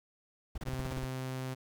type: noise bursts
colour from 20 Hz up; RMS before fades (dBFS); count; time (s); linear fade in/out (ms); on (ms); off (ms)
brown; -37; 9; 0.55-1.051; 5; 29; 30
type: tone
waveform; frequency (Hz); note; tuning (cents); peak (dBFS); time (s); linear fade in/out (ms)
sawtooth; 130; C3; -11; -32; 0.65-1.55; 20
effects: none